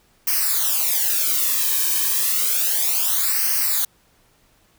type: noise with flanger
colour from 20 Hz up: blue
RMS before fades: -20 dBFS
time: 0.27-3.85 s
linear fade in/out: 5 ms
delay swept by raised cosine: 0.27 to 1.47 ms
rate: 0.31 Hz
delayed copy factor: -0.95
effects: pink hiss -59 dBFS RMS until 4.78 s